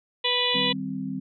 harmonic tone, 492.3 Hz, B4, 6 cents flat, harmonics 1 / 2 / 4 / 5 / 6 / 7 / 8, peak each -30 / -31 / -32 / -32 / -27 / -26 / -30 dBFS, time 0.24-0.73 s, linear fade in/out 10 ms
sine chord, C minor, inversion first, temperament equal, 155.56 / 196 / 261.6 Hz, Eb3 / G3 / C4, 0 / 0 / 0 cents, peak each -36 / -32 / -31 dBFS, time 0.54-1.2 s, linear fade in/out 10 ms
effects none

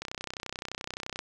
click train, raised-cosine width 0.2 ms, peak -18 dBFS, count 38, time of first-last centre 0.02-1.191 s, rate 31.6 Hz, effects none

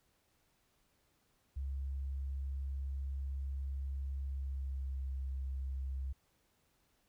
sine tone with pitch glide, 68 to 66.56 Hz, C#2 to C2, -33 to +30 cents, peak -36 dBFS, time 1.56-6.13 s, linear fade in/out 10 ms, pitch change -37 cents, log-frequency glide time 4.26-5.04 s, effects pink hiss -75 dBFS RMS until 7.08 s

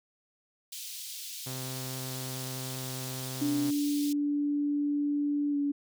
pink high-pass noise, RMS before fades -41 dBFS, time 0.72-4.13 s, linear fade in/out 5 ms, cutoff 3300 Hz, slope 24 dB/octave
sawtooth tone, 130 Hz, C3, 11 cents flat, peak -33 dBFS, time 1.46-3.71 s, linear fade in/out 10 ms
sine tone with pitch glide, 290.3 to 285.8 Hz, D4 to D4, -20 to -47 cents, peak -26 dBFS, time 3.41-5.72 s, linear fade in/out 10 ms, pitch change -27 cents, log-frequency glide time 5.51-5.56 s
effects none

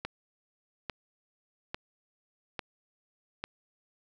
click train, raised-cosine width 0.3 ms, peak -18 dBFS, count 5, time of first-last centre 0.05-3.44 s, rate 1.18 Hz, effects none

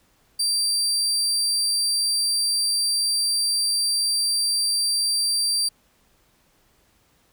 30% pulse tone, 4699 Hz, D8, in tune, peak -17 dBFS, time 0.39-5.69 s, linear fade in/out 10 ms, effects pink hiss -62 dBFS RMS until 7.32 s

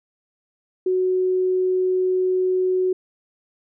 sine tone, 370 Hz, F#4, in tune, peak -17 dBFS, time 0.86-2.93 s, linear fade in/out 5 ms, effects none

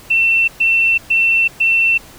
sine tone bursts, 2693 Hz, E7, 36 cents sharp, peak -10 dBFS, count 4, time 0.1-1.98 s, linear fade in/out 10 ms, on 380 ms, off 120 ms, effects pink hiss -40 dBFS RMS until 2.18 s

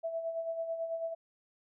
sine tone with tremolo, 659.3 Hz, E5, in tune, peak -31 dBFS, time 0.03-1.15 s, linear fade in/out 20 ms, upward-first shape sine, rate 9.1 Hz, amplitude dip 55%, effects none

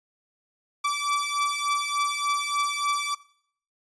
sawtooth beating tone pair, 1157 / 1160.4 Hz, D6 / D6, -26 / -21 cents, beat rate 3.4 Hz, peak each -24 / -23 dBFS, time 0.84-3.15 s, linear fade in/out 10 ms, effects noise-tail reverb RT60 0.6 s tail -19 dB re dry + resampled to 22050 Hz

